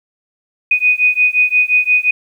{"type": "beating tone pair", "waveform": "sine", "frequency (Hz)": [2485, 2490.7], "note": ["D#7", "D#7"], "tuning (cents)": [-3, 1], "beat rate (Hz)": 5.7, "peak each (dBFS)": -13, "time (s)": [0.71, 2.11], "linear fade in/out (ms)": 5, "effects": ["8-bit"]}